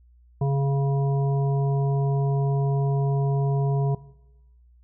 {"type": "harmonic tone", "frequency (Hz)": 138.59, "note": "C#3", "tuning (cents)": 0, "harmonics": [1, 3, 5, 7], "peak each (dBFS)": [-20, -30, -34, -37], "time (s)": [0.41, 3.95], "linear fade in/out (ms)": 5, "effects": ["noise-tail reverb RT60 1.0 s tail -20 dB re dry", "added 60 Hz sine -52 dBFS peak until 4.83 s"]}